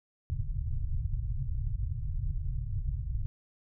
pink low-pass noise, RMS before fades -32 dBFS, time 0.3-3.26 s, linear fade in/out 0 ms, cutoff 140 Hz, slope 96 dB/octave, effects none

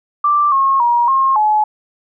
sine tone with pitch steps, 1175 / 1084 / 952 / 1072 / 852 Hz, D6 / C#6 / A#5 / C6 / G#5, +1 / -39 / +36 / +42 / +44 cents, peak -10 dBFS, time 0.24-1.64 s, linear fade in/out 5 ms, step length 280 ms, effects none

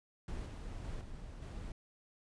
brown noise with level steps, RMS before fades -41 / -44 / -42 / -48 / -44 dBFS, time 0.28-1.72 s, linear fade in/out 2 ms, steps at 0.46 / 0.84 / 1.01 / 1.42 s, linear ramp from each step 2 ms, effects resampled to 22050 Hz

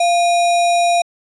sine tone with sample-and-hold, 693 Hz, F5, 14 cents flat, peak -11 dBFS, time 0-1.02 s, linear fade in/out 5 ms, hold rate 3150 Hz, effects resampled to 24000 Hz

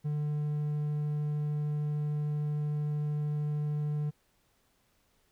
triangle tone, 148.9 Hz, D3, 24 cents sharp, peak -27 dBFS, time 0.04-4.11 s, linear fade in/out 20 ms, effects pink hiss -71 dBFS RMS until 5.31 s

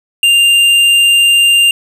sine tone with hard clipping, 2794 Hz, F7, in tune, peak -7 dBFS, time 0.23-1.71 s, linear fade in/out 2 ms, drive 8 dB, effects none

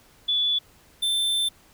sine / square tone pair in turn, 3449 / 3550 Hz, A7 / A7, -35 / +15 cents, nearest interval unison, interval 50 cents, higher second, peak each -20 / -22 dBFS, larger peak first, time 0.28-0.59 / 1.02-1.49 s, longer second, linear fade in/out 10 ms, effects pink hiss -56 dBFS RMS until 1.73 s

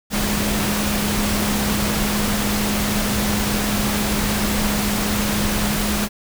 sine tone in noise, 207.3 Hz, G#3, 3 cents flat, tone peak -22 dBFS, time 0.1-6.09 s, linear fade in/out 50 ms, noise pink, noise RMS -22 dBFS, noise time 0.1-6.09 s, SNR -3 dB, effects none

